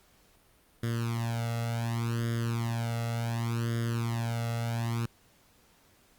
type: tone with flanger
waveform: sawtooth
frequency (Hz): 116.4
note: A#2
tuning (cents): -2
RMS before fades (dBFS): -31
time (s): 0.83-5.06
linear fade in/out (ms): 5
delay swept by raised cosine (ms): 0.59 to 1.49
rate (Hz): 0.68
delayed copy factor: +0.9
effects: pink hiss -63 dBFS RMS until 6.18 s + Opus 48 kbps